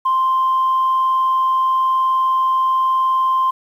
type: tone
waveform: sine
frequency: 1046.5 Hz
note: C6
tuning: in tune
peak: -12 dBFS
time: 0.05-3.51 s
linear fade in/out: 10 ms
effects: tanh soft clip ceiling -10 dBFS + 8-bit